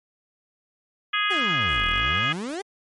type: harmonic tone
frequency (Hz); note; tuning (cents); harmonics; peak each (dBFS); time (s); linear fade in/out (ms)
415.3; G#4; 0; 3 / 4 / 5 / 6 / 7 / 8; -26 / -27 / -28 / -29 / -29 / -30; 1.13-2.33; 10
type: exponential two-way sweep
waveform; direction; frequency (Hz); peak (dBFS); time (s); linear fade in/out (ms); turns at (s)
30% pulse; down then up; 415.3 to 37.08 to 415.3; -26; 1.3-2.62; 10; 1.88
effects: MP3 48 kbps